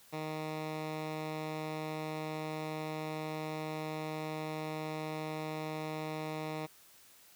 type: tone with low-pass filter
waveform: 10% pulse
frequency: 155.6 Hz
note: D#3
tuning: in tune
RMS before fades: -39 dBFS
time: 0.12-6.67 s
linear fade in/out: 20 ms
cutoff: 4300 Hz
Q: 0.73
effects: white hiss -60 dBFS RMS until 7.35 s + high-pass 60 Hz 12 dB/octave